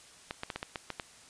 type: clicks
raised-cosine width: 0.3 ms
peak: -19 dBFS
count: 8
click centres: 0.309 / 0.434 / 0.502 / 0.56 / 0.629 / 0.758 / 0.903 / 0.998 s
effects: white hiss -55 dBFS RMS until 1.29 s + resampled to 22050 Hz